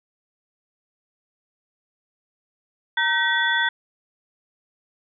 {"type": "tone cluster", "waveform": "sine", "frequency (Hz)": [927, 1535, 1909, 3444], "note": ["A#5", "G6", "A#6", "A7"], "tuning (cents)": [-10, -37, 41, -38], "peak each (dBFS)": [-26, -22, -23, -26], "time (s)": [2.97, 3.69], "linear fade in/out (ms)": 5, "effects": []}